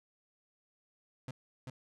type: tone with echo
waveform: 35% pulse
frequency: 128.9 Hz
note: C3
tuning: 26 cents flat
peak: -38 dBFS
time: 1.28-1.31 s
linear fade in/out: 2 ms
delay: 390 ms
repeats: 1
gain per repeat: -2 dB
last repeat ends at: 1.7 s
effects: low-pass 9000 Hz 12 dB/octave